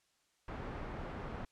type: low-pass noise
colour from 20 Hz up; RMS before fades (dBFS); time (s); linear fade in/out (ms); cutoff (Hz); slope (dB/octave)
pink; -43; 0.48-1.45; 2; 1500; 12
effects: white hiss -75 dBFS RMS until 1.51 s + low-pass 8000 Hz 12 dB/octave